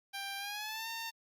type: tone with pitch glide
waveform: 10% pulse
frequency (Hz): 791 to 908.6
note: G5 to A#5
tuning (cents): +15 to -45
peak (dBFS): -30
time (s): 0.13-1.11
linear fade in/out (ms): 20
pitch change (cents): +240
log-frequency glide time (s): 0.38-0.87
effects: Opus 48 kbps